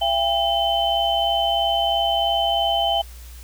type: tone cluster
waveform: sine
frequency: 676 / 799 / 3059 Hz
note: E5 / G5 / G7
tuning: +43 / +33 / -43 cents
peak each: -22 dBFS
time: 0.01-3.02 s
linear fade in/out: 10 ms
effects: added 60 Hz sine -37 dBFS peak until 3.43 s + white hiss -47 dBFS RMS until 3.43 s